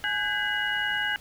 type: tone cluster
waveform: sine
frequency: 840 / 1519 / 1629 / 2014 / 2900 Hz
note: G#5 / F#6 / G#6 / B6 / F#7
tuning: +19 / +45 / -34 / +33 / -35 cents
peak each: -35 / -32 / -28 / -35 / -31 dBFS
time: 0.04-1.16 s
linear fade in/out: 0 ms
effects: pink hiss -50 dBFS RMS until 1.2 s